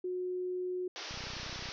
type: tone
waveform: sine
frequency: 364 Hz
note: F#4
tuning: 28 cents flat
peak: -33 dBFS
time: 0.04-0.88 s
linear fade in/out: 5 ms
type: band-pass noise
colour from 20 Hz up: white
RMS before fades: -43 dBFS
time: 0.96-1.72 s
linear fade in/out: 0 ms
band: 280 to 5900 Hz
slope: 96 dB/octave
type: click train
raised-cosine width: 5 ms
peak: -35 dBFS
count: 19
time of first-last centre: 1.11-1.689 s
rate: 31.1 Hz
effects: none